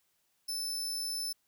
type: tone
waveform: sawtooth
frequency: 5274 Hz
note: E8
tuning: in tune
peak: -31 dBFS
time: 0.48-1.33 s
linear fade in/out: 10 ms
effects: white hiss -75 dBFS RMS until 1.47 s